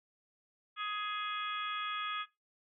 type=harmonic tone with a mistuned harmonic; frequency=417.8 Hz; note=G#4; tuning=10 cents sharp; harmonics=3 / 4 / 5 / 6 / 7 / 8; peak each=-37 / -44 / -47 / -45 / -51 / -43 dBFS; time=0.76-2.26 s; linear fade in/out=50 ms; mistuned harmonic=7; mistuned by=-27 cents; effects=noise-tail reverb RT60 0.2 s tail -17 dB re dry